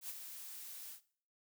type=noise with ADSR envelope; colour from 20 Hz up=blue; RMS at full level=-42 dBFS; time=0.01-1.01 s; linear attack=83 ms; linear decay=27 ms; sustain=-7 dB; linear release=98 ms; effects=noise-tail reverb RT60 0.5 s tail -18 dB re dry